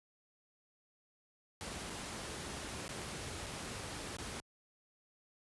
pink noise with dropouts, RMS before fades -43 dBFS, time 1.61-4.4 s, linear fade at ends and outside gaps 0 ms, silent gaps 1.898-1.902 / 2.88-2.891 / 3.461-3.465 / 4.168-4.185 s, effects high-pass 60 Hz 12 dB/octave + resampled to 24000 Hz

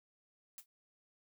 blue noise with exponential decay, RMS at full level -44 dBFS, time 0.58-0.66 s, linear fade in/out 2 ms, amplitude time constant 17 ms, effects none

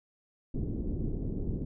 pink low-pass noise, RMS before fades -33 dBFS, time 0.54-1.65 s, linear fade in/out 5 ms, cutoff 360 Hz, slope 24 dB/octave, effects none

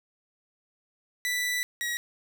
sawtooth tone pair in turn, 1975.5 / 1908.2 Hz, B6 / A#6, 0 / +40 cents, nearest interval minor second, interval 60 cents, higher first, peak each -23 / -25 dBFS, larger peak first, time 1.25-1.63 / 1.81-1.97 s, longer first, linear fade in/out 0 ms, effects none

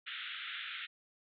white band-pass noise, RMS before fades -43 dBFS, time 0.06-0.87 s, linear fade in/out 20 ms, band 1300 to 3700 Hz, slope 96 dB/octave, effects none

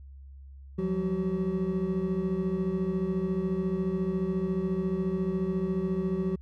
triangle tone cluster, 174.7 / 188.9 / 379.2 Hz, F3 / F#3 / F#4, +1 / +36 / +43 cents, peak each -29 dBFS, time 0.78-6.36 s, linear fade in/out 10 ms, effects added 68 Hz sine -44 dBFS peak until 6.41 s

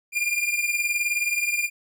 45% pulse beating tone pair, 2400 / 2419 Hz, D7 / D#7, +37 / -49 cents, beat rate 19 Hz, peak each -24 / -27 dBFS, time 0.12-1.7 s, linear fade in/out 50 ms, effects none

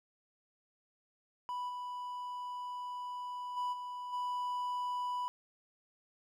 triangle tone with level steps, 987.8 Hz, B5, in tune, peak -34 / -37 / -31 / -38 / -32 dBFS, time 1.49-5.28 s, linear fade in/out 0 ms, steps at 1.68 / 3.56 / 3.72 / 4.12 s, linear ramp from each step 20 ms, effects none

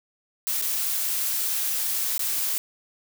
blue noise with dropouts, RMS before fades -26 dBFS, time 0.47-2.58 s, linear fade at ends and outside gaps 0 ms, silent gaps 0.614-0.622 / 2.179-2.193 s, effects none

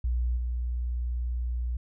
sine tone with level steps, 60.4 Hz, B1, 38 cents flat, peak -24 / -27 dBFS, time 0.04-1.77 s, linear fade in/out 5 ms, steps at 0.36 s, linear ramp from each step 20 ms, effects none

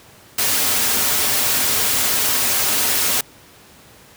white noise with comb filter, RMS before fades -18 dBFS, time 0.38-3.21 s, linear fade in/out 5 ms, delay 5.9 ms, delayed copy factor -0.5, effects pink hiss -46 dBFS RMS until 4.16 s + high-pass 80 Hz 12 dB/octave

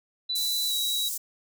sine tone with pitch glide, 3976 to 3890 Hz, B7 to B7, +11 to -27 cents, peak -26 dBFS, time 0.29-1.09 s, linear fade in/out 10 ms, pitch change -38 cents, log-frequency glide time 0.68-0.73 s
pink high-pass noise, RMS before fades -32 dBFS, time 0.35-1.18 s, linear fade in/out 10 ms, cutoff 6500 Hz, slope 24 dB/octave
effects none

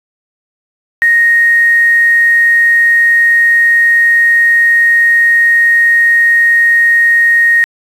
sine tone with quantisation, 1864.7 Hz, A#6, in tune, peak -5 dBFS, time 1.02-7.64 s, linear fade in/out 0 ms, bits 5, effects resampled to 32000 Hz

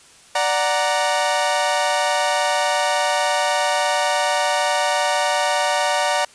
sawtooth chord, D augmented, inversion none, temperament equal, 587.3 / 740 / 932.3 Hz, D5 / F#5 / A#5, 0 / 0 / 0 cents, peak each -18 dBFS, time 0.35-6.25 s, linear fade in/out 5 ms, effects white hiss -48 dBFS RMS until 6.34 s + resampled to 22050 Hz

